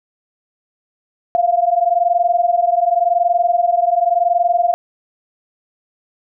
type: tone pair together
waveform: sine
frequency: 686.1 / 707 Hz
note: F5 / F5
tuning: -31 / +21 cents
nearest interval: minor second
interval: 52 cents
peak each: -15 dBFS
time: 1.35-4.74 s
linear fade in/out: 0 ms
effects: none